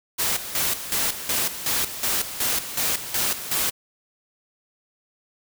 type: noise with tremolo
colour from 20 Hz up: white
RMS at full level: -23 dBFS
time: 0.18-3.71 s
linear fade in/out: 20 ms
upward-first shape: square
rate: 2.7 Hz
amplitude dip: 70%
effects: none